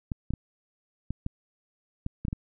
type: clicks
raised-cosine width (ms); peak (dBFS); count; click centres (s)
5; -18; 9; 0.118 / 0.306 / 0.337 / 1.106 / 1.264 / 2.064 / 2.251 / 2.283 / 2.329
effects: none